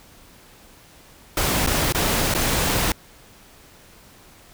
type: noise with dropouts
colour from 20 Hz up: pink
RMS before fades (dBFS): -21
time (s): 1.37-2.92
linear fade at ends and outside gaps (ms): 2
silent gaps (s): 1.664-1.672 / 1.924-1.947 / 2.34-2.348
effects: pink hiss -49 dBFS RMS until 4.53 s